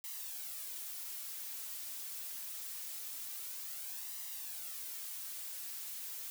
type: noise with flanger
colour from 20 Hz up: blue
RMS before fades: -44 dBFS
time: 0.04-6.3 s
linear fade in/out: 0 ms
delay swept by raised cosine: 1 to 5.1 ms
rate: 0.24 Hz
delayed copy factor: +0.55
effects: none